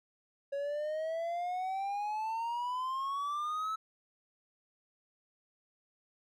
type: exponential sweep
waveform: triangle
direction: up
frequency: 554.4 to 1313 Hz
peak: -31 dBFS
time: 0.52-3.76 s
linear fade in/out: 10 ms
effects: none